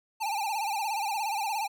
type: tone with vibrato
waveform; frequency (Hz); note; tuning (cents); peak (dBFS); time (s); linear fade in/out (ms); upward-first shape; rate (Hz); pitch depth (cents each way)
square; 843; G#5; +26; -29; 0.2-1.68; 20; sine; 17; 120
effects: none